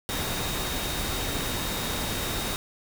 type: tone in noise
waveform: sine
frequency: 3729 Hz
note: A#7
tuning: in tune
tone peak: -37 dBFS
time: 0.09-2.56 s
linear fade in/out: 0 ms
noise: pink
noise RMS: -30 dBFS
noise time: 0.09-2.56 s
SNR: -10 dB
effects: none